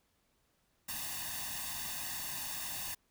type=noise with comb filter; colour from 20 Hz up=white; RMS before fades=-40 dBFS; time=0.88-2.95 s; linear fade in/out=10 ms; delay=1.1 ms; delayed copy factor=+0.9; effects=pink hiss -75 dBFS RMS until 3.1 s